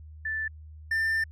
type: tone pair in turn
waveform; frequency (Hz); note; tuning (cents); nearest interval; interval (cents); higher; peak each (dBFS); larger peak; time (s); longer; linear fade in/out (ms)
sine / triangle; 1760 / 1789.7; A6 / A6; 0 / +29; unison; 29; second; -28 / -22; second; 0.25-0.48 / 0.91-1.24; second; 5
effects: added 77 Hz sine -43 dBFS peak until 1.31 s